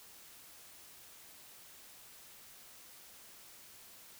silence, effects white hiss -56 dBFS RMS until 4.19 s

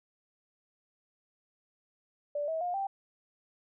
sine tone with pitch steps, 584 / 644.3 / 710.7 / 784.1 Hz, D5 / E5 / F5 / G5, -10 / -40 / +30 / 0 cents, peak -30 dBFS, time 2.35-2.87 s, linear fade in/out 5 ms, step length 130 ms, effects none

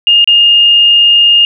sine tone with dropouts, 2832 Hz, F7, 23 cents sharp, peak -3 dBFS, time 0.07-1.45 s, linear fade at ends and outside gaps 1 ms, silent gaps 0.244-0.275 s, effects none

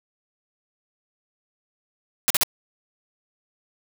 white noise bursts, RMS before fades -19 dBFS, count 3, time 2.28-2.433 s, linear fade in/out 0 ms, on 23 ms, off 42 ms, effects none

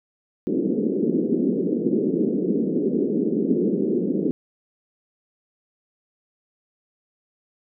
pink band-pass noise, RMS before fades -22 dBFS, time 0.47-4.31 s, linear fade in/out 0 ms, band 190 to 440 Hz, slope 48 dB/octave, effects none

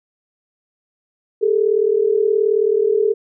sine tone pair together, 406.1 / 444.9 Hz, G#4 / A4, -39 / +19 cents, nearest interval major second, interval 158 cents, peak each -16 dBFS, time 1.41-3.14 s, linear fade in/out 20 ms, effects none

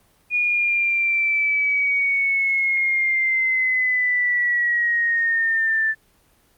sine linear sweep, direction down, 2452 to 1760 Hz, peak -17 dBFS, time 0.3-5.95 s, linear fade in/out 50 ms, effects pink hiss -59 dBFS RMS until 6.57 s + Opus 24 kbps

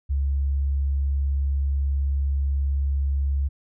sine tone, 69.3 Hz, C#2, in tune, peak -20 dBFS, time 0.09-3.49 s, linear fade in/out 20 ms, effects none

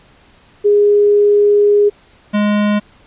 sine / square tone pair in turn, 411.8 / 207.8 Hz, G#4 / G#3, -15 / +1 cents, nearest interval octave, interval 1184 cents, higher first, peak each -7 / -12 dBFS, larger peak first, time 0.64-1.9 / 2.33-2.8 s, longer first, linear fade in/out 20 ms, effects pink hiss -48 dBFS RMS until 3.06 s + resampled to 8000 Hz

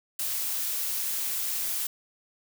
blue noise, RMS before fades -30 dBFS, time 0.19-1.87 s, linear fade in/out 5 ms, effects none

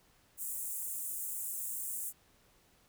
pink high-pass noise, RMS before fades -39 dBFS, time 0.37-2.13 s, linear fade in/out 50 ms, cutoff 7600 Hz, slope 48 dB/octave, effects pink hiss -67 dBFS RMS until 2.88 s

